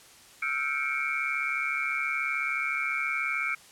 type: tone cluster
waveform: sine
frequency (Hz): 1310 / 1404 / 1560 / 2198 / 2337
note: E6 / F6 / G6 / C#7 / D7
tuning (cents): -11 / +9 / -9 / -15 / -9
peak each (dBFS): -35 / -37 / -38 / -31 / -31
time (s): 0.42-3.55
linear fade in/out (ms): 5
effects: white hiss -53 dBFS RMS until 3.71 s + low-pass 10000 Hz 12 dB/octave